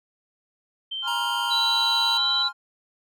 sine tone, 3121 Hz, G7, 8 cents flat, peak -28 dBFS, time 0.91-2.43 s, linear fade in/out 10 ms
triangle chord, F minor, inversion first, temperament equal, 830.6 / 1046.5 / 1396.9 Hz, Ab5 / C6 / F6, 0 / 0 / 0 cents, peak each -34 / -31 / -28 dBFS, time 1.02-2.53 s, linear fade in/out 50 ms
square tone with pitch glide, 947 to 927 Hz, A#5 to A#5, +27 to -10 cents, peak -28 dBFS, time 1.07-2.18 s, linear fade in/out 10 ms, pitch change -37 cents, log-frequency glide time 1.48-1.6 s
sine tone with vibrato, 3951 Hz, B7, in tune, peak -21 dBFS, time 1.5-2.49 s, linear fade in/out 20 ms, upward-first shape sine, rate 18 Hz, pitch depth 10 cents each way
effects none

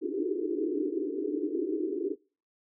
pink band-pass noise, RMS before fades -31 dBFS, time 0.01-2.16 s, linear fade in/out 50 ms, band 290 to 430 Hz, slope 96 dB/octave, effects noise-tail reverb RT60 0.4 s tail -25 dB re dry

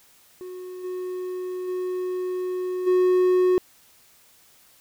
triangle tone with level steps, 365.8 Hz, F#4, 20 cents flat, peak -32 / -26 / -23 / -14 dBFS, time 0.41-3.58 s, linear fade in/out 0 ms, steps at 0.83 / 1.67 / 2.86 s, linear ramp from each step 20 ms, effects white hiss -56 dBFS RMS until 4.8 s

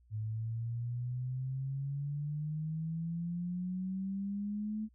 sine exponential sweep, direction up, 106.7 to 218.2 Hz, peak -34 dBFS, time 0.1-4.89 s, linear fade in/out 50 ms, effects added 60 Hz sine -62 dBFS peak until 4.94 s

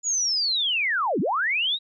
sine linear two-way sweep, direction down then up, 6950 to 155.56 to 3893 Hz, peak -21 dBFS, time 0.03-1.79 s, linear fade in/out 50 ms, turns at 1.2 s, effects none

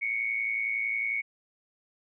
sine tone with amplitude modulation, 2217 Hz, C#7, in tune, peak -24 dBFS, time 0.01-1.22 s, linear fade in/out 20 ms, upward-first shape sine, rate 111 Hz, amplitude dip 65%, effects none

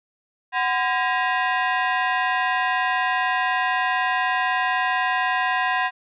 sine tone with frequency modulation, 138.59 Hz, C#3, in tune, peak -19 dBFS, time 0.52-5.91 s, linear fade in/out 50 ms, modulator 882 Hz, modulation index 2.4, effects none

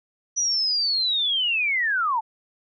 sine linear sweep, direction down, 5920 to 843 Hz, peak -20 dBFS, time 0.36-2.21 s, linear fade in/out 20 ms, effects none

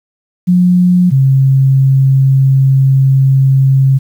sine tone pair in turn, 179.5 / 134.47 Hz, F3 / C3, +48 / +48 cents, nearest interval perfect fourth, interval 500 cents, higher first, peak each -5 dBFS, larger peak neither, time 0.47-1.11 / 1.11-3.99 s, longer second, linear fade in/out 20 ms, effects 7-bit

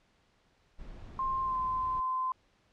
brown noise, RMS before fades -45 dBFS, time 0.78-2.01 s, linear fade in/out 20 ms
sine tone with pitch glide, 1056 to 1031.9 Hz, C6 to C6, +16 to -24 cents, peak -29 dBFS, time 1.19-2.32 s, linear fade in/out 2 ms, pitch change -40 cents, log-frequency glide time 1.42-1.57 s
effects pink hiss -69 dBFS RMS until 2.72 s + low-pass 5000 Hz 12 dB/octave

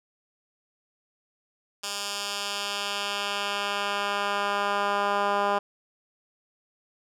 10% pulse tone with band-pass filter sweep, 202.2 Hz, G#3, 46 cents flat, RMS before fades -28 dBFS, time 1.83-5.59 s, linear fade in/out 10 ms, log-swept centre 5800 to 950 Hz, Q 0.92, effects none

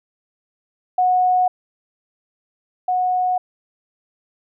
sine tone pair in turn, 732 / 732 Hz, F#5 / F#5, -19 / -19 cents, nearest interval unison, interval 0 cents, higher neither, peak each -13 / -16 dBFS, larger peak first, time 0.98-1.48 / 2.88-3.38 s, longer neither, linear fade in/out 5 ms, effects none

